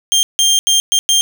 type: tone bursts at uneven times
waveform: 25% pulse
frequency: 3186 Hz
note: G7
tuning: 27 cents sharp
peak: -6 dBFS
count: 5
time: 0.12-0.23 / 0.39-0.59 / 0.67-0.8 / 0.92-0.99 / 1.09-1.21 s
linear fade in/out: 0 ms
effects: none